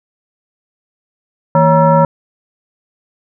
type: tone with frequency modulation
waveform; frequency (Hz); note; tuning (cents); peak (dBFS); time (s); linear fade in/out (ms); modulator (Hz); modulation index
sine; 554.4; C#5; 0; -6; 1.55-2.05; 2; 393; 1.4
effects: none